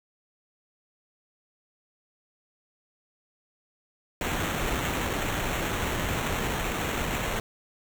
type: noise with sample-and-hold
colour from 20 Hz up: pink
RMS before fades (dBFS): -29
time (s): 4.21-7.4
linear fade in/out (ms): 2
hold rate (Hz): 4900
effects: none